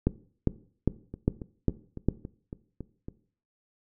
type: two click trains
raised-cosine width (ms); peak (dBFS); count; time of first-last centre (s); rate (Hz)
3; -9 / -24; 6 / 8; 0.07-2.086 / 1.14-3.084; 2.48 / 3.6
effects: noise-tail reverb RT60 0.5 s tail -18 dB re dry